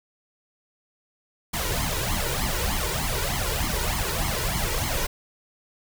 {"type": "noise with flanger", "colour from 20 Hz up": "pink", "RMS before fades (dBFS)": -26, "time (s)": [1.53, 5.07], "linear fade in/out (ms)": 10, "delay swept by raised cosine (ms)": [0.94, 2.14], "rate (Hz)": 3.3, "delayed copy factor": 0.85, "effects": []}